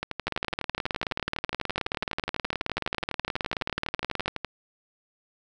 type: two click trains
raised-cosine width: 0.3 ms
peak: -11 / -13 dBFS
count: 76 / 54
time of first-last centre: 0.27-4.259 / 0.03-4.447 s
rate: 18.8 / 12 Hz
effects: none